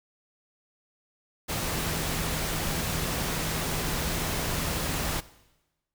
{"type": "tone in noise", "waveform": "sine", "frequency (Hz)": 159.5, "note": "D#3", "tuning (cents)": 43, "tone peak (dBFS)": -37, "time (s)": [1.48, 5.21], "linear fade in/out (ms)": 20, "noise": "pink", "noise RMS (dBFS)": -30, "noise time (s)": [1.48, 5.21], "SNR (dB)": -10, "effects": ["noise-tail reverb RT60 1.0 s tail -18 dB re dry"]}